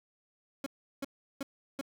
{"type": "tone bursts", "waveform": "30% pulse", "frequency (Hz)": 275.1, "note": "C#4", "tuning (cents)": -13, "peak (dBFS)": -31, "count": 4, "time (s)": [0.64, 1.812], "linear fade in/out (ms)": 2, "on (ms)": 23, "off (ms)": 360, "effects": []}